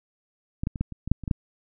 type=clicks; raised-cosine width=5 ms; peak=-15 / -13 / -22 / -12 / -24 / -19 / -6 / -24 / -16 / -9 dBFS; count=10; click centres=0.635 / 0.671 / 0.758 / 0.81 / 0.923 / 1.076 / 1.116 / 1.237 / 1.278 / 1.312 s; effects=none